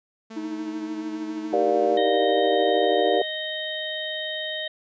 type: tone with vibrato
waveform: sawtooth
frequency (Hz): 220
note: A3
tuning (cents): 0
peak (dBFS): -33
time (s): 0.3-1.98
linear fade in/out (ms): 10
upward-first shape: square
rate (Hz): 7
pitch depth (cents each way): 21
type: tone with tremolo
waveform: triangle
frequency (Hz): 314.4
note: D#4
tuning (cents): +18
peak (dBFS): -24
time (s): 0.36-3.2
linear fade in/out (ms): 10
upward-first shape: triangle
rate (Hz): 13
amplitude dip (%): 60
type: chord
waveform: sine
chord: G minor seventh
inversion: none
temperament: just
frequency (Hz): 392 / 470.4 / 588 / 705.6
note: G4 / Bb4 / D5 / F5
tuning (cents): 0 / +16 / +2 / +18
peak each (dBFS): -24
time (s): 1.53-3.22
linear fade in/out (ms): 2
type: harmonic tone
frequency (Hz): 621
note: D#5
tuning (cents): -3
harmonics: 1 / 3 / 5 / 6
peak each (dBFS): -33 / -33 / -33 / -33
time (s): 1.97-4.68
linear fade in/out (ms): 5
effects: resampled to 16000 Hz